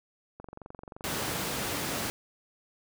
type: click train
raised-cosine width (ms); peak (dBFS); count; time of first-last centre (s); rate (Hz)
1; -29; 24; 0.4-1.4; 23
type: high-pass noise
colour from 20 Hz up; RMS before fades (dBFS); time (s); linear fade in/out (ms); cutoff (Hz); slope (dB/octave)
pink; -33; 1.04-2.1; 0; 110; 12
effects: none